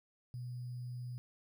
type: tone with sample-and-hold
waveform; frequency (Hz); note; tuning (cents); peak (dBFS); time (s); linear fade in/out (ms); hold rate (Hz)
sine; 123.47; B2; 0; -40; 0.34-1.18; 0; 4900
effects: none